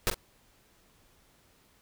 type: noise with echo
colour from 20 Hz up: pink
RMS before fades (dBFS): -26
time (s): 0.07-0.1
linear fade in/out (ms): 0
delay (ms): 43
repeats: 1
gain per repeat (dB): -9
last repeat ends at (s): 0.143
effects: pink hiss -64 dBFS RMS until 1.81 s